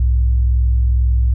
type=tone pair together; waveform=sine; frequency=62.3 / 104.49 Hz; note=B1 / G#2; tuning=+16 / +11 cents; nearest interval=major sixth; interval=895 cents; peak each=-11 / -23 dBFS; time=0-1.34 s; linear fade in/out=5 ms; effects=none